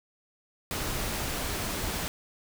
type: noise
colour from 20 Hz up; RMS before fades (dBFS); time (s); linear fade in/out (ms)
pink; -32; 0.71-2.08; 0
effects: none